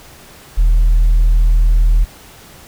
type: tone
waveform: sine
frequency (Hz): 40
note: D#1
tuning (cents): +49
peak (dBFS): -5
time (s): 0.57-2.05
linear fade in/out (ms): 20
effects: tanh soft clip ceiling -6 dBFS + pink hiss -40 dBFS RMS until 2.67 s